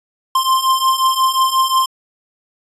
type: beating tone pair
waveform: square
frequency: 1046.5 / 1052.1 Hz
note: C6 / C6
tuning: 0 / +9 cents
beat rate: 5.6 Hz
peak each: -18 / -15 dBFS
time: 0.35-1.86 s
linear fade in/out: 5 ms
effects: resampled to 32000 Hz